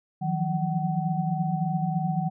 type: tone cluster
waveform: sine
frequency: 158.2 / 172.4 / 181.5 / 754 Hz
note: D#3 / F3 / F#3 / F#5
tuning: +29 / -22 / -33 / +32 cents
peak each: -27 / -32 / -30 / -30 dBFS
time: 0.21-2.3 s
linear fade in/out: 20 ms
effects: none